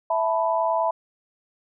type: chord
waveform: sine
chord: E suspended fourth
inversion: none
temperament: just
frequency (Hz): 659.3 / 879 / 988.9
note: E5 / A5 / B5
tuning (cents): 0 / -2 / +2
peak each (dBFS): -23 / -26 / -24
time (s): 0.1-0.91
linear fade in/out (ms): 5
effects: none